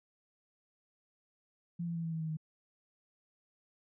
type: tone with pitch steps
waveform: sine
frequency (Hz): 171.4 / 168.85 / 166.33 / 163.85 / 161.41 / 159 / 156.63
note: F3 / E3 / E3 / E3 / E3 / D#3 / D#3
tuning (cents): -32 / +42 / +16 / -10 / -36 / +38 / +12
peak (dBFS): -34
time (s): 1.79-2.371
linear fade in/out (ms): 10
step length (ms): 83
effects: none